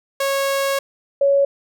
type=tone pair in turn; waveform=sawtooth / sine; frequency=550 / 558 Hz; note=C#5 / C#5; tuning=-14 / +11 cents; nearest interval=unison; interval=25 cents; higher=second; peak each=-14 / -12 dBFS; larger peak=second; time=0.2-0.79 / 1.21-1.45 s; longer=first; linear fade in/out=5 ms; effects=none